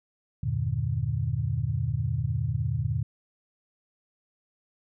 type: chord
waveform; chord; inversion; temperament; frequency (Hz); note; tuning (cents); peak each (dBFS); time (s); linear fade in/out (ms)
sine; E half-diminished seventh; none; just; 82.41 / 98.89 / 118.67 / 148.33; E2 / G2 / Bb2 / D3; 0 / +16 / +31 / +18; -33 / -32 / -28 / -31; 0.43-3.03; 5
effects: none